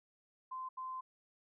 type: tone bursts at uneven times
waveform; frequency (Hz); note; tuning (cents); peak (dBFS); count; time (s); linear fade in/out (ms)
sine; 1035; C6; -19; -40; 2; 0.51-0.69 / 0.77-1.01; 10
effects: none